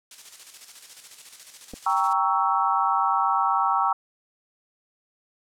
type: noise with tremolo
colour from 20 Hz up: blue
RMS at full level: -38 dBFS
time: 0.11-2.13 s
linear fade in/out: 2 ms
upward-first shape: square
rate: 14 Hz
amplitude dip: 50%
type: clicks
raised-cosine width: 2 ms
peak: -25 dBFS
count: 2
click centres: 1.736 / 1.74 s
type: chord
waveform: sine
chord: G diminished seventh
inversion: none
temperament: equal with one note detuned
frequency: 784 / 932.3 / 1119 / 1318.5 Hz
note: G5 / Bb5 / Db6 / Fb6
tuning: 0 / 0 / +16 / 0 cents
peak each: -25 dBFS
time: 1.86-3.93 s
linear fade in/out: 5 ms
effects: low-pass 8000 Hz 12 dB/octave